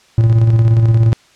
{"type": "tone with tremolo", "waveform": "triangle", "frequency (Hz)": 113.5, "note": "A#2", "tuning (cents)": -46, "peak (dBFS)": -4, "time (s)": [0.18, 1.13], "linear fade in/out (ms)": 0, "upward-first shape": "square", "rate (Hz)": 17, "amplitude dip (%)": 35, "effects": ["white hiss -49 dBFS RMS until 1.35 s", "low-pass 6000 Hz 12 dB/octave"]}